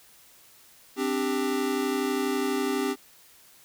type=chord; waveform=square; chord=C suspended second; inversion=none; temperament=equal with one note detuned; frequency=261.6 / 293.7 / 394.7 Hz; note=C4 / D4 / G4; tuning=0 / 0 / +12 cents; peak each=-30 / -32 / -29 dBFS; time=0.96-2.96 s; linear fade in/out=50 ms; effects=white hiss -55 dBFS RMS until 3.64 s